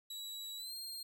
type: tone with pitch glide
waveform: sawtooth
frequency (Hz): 3902 to 4206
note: B7 to C8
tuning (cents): -22 to +8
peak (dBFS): -40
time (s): 0.1-1.03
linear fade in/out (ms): 5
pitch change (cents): +130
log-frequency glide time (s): 0.57-0.73
effects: none